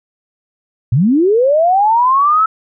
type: linear sweep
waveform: sine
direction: up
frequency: 104.1 to 1325 Hz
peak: -8 dBFS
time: 0.92-2.46 s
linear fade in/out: 5 ms
effects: none